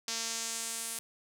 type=tone with band-pass filter sweep; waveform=sawtooth; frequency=227.8 Hz; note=A#3; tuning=40 cents flat; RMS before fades=-37 dBFS; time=0.08-0.99 s; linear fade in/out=0 ms; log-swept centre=5600 to 10000 Hz; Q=1.9; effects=none